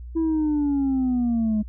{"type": "linear sweep", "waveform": "sine", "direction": "down", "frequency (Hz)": [329.6, 209.2], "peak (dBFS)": -17, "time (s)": [0.15, 1.63], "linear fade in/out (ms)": 20, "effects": ["tanh soft clip ceiling -18 dBFS", "added 60 Hz sine -34 dBFS peak until 1.68 s"]}